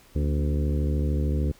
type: harmonic tone with a mistuned harmonic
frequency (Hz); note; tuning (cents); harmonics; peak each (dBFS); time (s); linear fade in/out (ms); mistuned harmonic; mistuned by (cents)
73.42; D2; 0; 1 / 2 / 3 / 4 / 5 / 6 / 7; -23 / -29 / -33 / -35 / -37 / -39 / -40; 0.15-1.52; 10; 3; +73
effects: pink hiss -55 dBFS RMS until 1.59 s